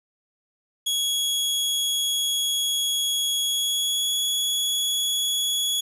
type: tone with pitch glide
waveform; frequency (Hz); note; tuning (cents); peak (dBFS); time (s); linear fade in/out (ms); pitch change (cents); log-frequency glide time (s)
sawtooth; 3338 to 3367; G#7 to G#7; +8 to +23; -19; 0.86-5.81; 10; +15; 3.43-4.17
effects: resampled to 32000 Hz + 9-bit